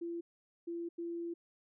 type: tone bursts at uneven times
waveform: sine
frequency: 340 Hz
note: F4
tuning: 46 cents flat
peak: -37 dBFS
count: 3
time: 0.01-0.21 / 0.67-0.89 / 0.98-1.34 s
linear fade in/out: 10 ms
effects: none